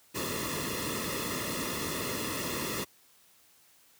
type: noise with comb filter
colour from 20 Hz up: pink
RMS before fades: -34 dBFS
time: 0.14-2.85 s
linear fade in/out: 20 ms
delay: 1.3 ms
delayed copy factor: -0.85
effects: white hiss -62 dBFS RMS until 3.99 s + high-pass 60 Hz 12 dB/octave